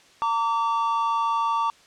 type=tone pair together; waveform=triangle; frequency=913 / 1153.2 Hz; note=A#5 / D6; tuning=-36 / -32 cents; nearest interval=major third; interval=404 cents; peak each=-22 dBFS; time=0.22-1.7 s; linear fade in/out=0 ms; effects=white hiss -54 dBFS RMS until 1.86 s + low-pass 6000 Hz 12 dB/octave

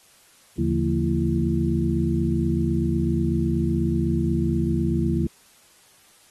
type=tone cluster; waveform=sine; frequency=78.4 / 143.7 / 171.8 / 228 / 335.6 Hz; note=D#2 / D3 / F3 / A#3 / E4; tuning=+14 / -37 / -28 / -38 / +31 cents; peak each=-26 dBFS; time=0.58-5.27 s; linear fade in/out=5 ms; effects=white hiss -55 dBFS RMS until 6.3 s + AAC 32 kbps

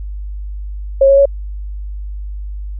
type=tone with pitch steps; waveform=sine; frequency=544 / 551 / 558 Hz; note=C#5 / C#5 / C#5; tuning=-33 / -11 / +11 cents; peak=-5 dBFS; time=1.01-1.256 s; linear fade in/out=5 ms; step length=82 ms; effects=added 50 Hz sine -22 dBFS peak until 2.79 s

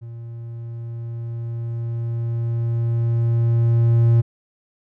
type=tone with level ramp; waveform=triangle; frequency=116.54 Hz; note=A#2; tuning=in tune; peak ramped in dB=-30 to -9 dBFS; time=0.01-4.22 s; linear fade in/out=20 ms; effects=none

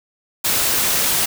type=noise; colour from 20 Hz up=white; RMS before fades=-18 dBFS; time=0.44-1.26 s; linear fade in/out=10 ms; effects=none

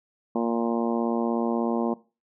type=harmonic tone; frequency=116.54 Hz; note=A#2; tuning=in tune; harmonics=2 / 3 / 4 / 5 / 6 / 7 / 8 / 9; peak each=-25 / -29 / -31 / -33 / -35 / -36 / -37 / -38 dBFS; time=0.35-1.94 s; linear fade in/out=5 ms; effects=noise-tail reverb RT60 0.3 s tail -19 dB re dry

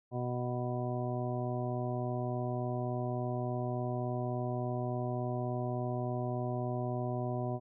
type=harmonic tone; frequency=123.47 Hz; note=B2; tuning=in tune; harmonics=1 / 2 / 3 / 4 / 5 / 6 / 8; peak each=-35 / -40 / -40 / -51 / -40 / -42 / -47 dBFS; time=0.11-7.6 s; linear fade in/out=50 ms; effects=none

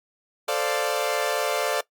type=chord; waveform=sawtooth; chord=D minor seventh; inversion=second; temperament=equal; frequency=440 / 523.3 / 587.3 / 698.5 Hz; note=A4 / C5 / D5 / F5; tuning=0 / 0 / 0 / 0 cents; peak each=-25 / -26 / -23 / -26 dBFS; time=0.48-1.81 s; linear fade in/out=5 ms; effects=noise-tail reverb RT60 0.1 s tail -19 dB re dry + Opus 48 kbps

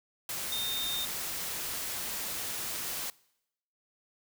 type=tone in noise; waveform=sine; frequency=3658 Hz; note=A#7; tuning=33 cents flat; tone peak=-32 dBFS; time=0.52-1.05 s; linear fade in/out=2 ms; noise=white; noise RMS=-36 dBFS; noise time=0.29-3.1 s; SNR=+1 dB; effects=noise-tail reverb RT60 0.8 s tail -23 dB re dry

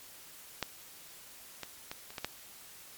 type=clicks; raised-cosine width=0.2 ms; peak=-14 / -21 / -21 / -28 / -20 / -15 dBFS; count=6; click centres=0.627 / 1.633 / 1.915 / 2.105 / 2.182 / 2.246 s; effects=white hiss -52 dBFS RMS until 2.97 s + MP3 96 kbps

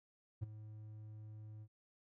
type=tone with ADSR envelope; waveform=triangle; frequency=107.5 Hz; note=A2; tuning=40 cents flat; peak=-33 dBFS; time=0.41-1.68 s; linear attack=21 ms; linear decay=16 ms; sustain=-14 dB; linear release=58 ms; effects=none

